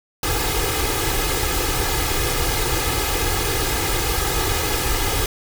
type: noise with comb filter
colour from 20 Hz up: pink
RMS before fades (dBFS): -21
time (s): 0.23-5.26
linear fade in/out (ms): 2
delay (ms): 2.4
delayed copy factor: +0.8
effects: none